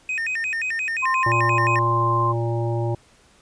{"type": "tone with vibrato", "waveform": "triangle", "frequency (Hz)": 2140, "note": "C7", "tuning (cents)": 38, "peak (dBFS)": -21, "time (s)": [0.09, 1.79], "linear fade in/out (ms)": 2, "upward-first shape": "square", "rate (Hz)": 5.7, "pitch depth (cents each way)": 280}
{"type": "tone", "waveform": "sine", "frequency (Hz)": 1046.5, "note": "C6", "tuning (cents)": 0, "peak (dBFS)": -19, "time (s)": [1.02, 2.33], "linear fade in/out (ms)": 20}
{"type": "harmonic tone", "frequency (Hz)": 116.54, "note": "A#2", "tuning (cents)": 0, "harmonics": [1, 3, 5, 7, 8], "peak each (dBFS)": [-22, -27, -31, -33, -37], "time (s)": [1.26, 2.95], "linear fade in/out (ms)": 5}
{"effects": ["pink hiss -55 dBFS RMS until 3.41 s", "resampled to 22050 Hz"]}